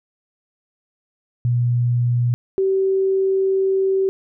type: tone pair in turn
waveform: sine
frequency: 121.1 / 384.5 Hz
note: B2 / G4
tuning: -34 / -33 cents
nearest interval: octave + minor sixth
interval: 2001 cents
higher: second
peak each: -15 dBFS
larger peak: neither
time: 1.45-2.34 / 2.58-4.09 s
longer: second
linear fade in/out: 0 ms
effects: none